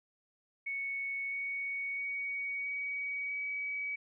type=tone with pitch steps; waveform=sine; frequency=2217 / 2231 / 2245 / 2260 / 2274 Hz; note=C#7 / C#7 / C#7 / C#7 / C#7; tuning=0 / +11 / +21 / +33 / +44 cents; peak=-34 dBFS; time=0.66-3.96 s; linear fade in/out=10 ms; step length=660 ms; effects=none